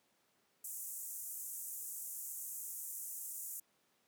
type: band-pass noise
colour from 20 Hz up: white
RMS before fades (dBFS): -45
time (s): 0.64-3.6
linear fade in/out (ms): 5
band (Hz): 6700 to 16000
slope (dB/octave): 48
effects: pink hiss -75 dBFS RMS until 4.07 s + high-pass 200 Hz 12 dB/octave